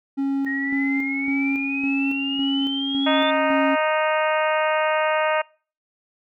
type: tone with tremolo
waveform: triangle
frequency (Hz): 274.5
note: C#4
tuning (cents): -17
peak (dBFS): -18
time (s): 0.17-3.76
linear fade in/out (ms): 20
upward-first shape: square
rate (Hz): 1.8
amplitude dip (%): 40
type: exponential sweep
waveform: sine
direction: up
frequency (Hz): 1864.7 to 3549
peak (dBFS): -25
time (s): 0.46-3.31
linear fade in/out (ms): 10
type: harmonic tone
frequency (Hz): 310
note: D#4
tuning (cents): -6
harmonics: 2 / 3 / 4 / 5 / 6 / 7 / 8 / 9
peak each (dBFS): -21 / -25 / -27 / -29 / -31 / -32 / -33 / -34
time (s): 3.06-5.42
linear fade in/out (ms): 10
effects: noise-tail reverb RT60 0.4 s tail -25 dB re dry